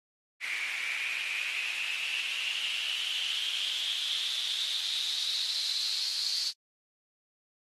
white noise with band-pass filter sweep, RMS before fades -33 dBFS, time 0.4-6.53 s, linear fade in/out 50 ms, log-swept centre 2200 to 4500 Hz, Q 8.3, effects AAC 32 kbps

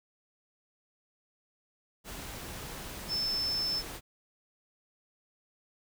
sine tone in noise, 5274 Hz, E8, in tune, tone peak -29 dBFS, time 3.08-3.83 s, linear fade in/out 50 ms, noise pink, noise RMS -42 dBFS, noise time 2.04-4.01 s, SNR +10 dB, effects none

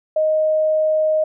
sine tone, 623 Hz, D#5, 2 cents sharp, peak -14 dBFS, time 0.16-1.24 s, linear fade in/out 5 ms, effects none

